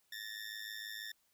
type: ring-modulated tone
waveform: 20% pulse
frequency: 1796 Hz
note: A6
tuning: 35 cents sharp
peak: -35 dBFS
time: 0.12-1.12 s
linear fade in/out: 5 ms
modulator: 53.1 Hz
effects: white hiss -75 dBFS RMS until 1.33 s